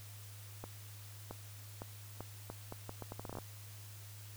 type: accelerating click train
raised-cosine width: 1 ms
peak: -29 dBFS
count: 16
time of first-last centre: 0.64-3.386 s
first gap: 670 ms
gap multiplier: 0.76
effects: added 103 Hz sine -50 dBFS peak until 4.36 s + white hiss -56 dBFS RMS until 4.36 s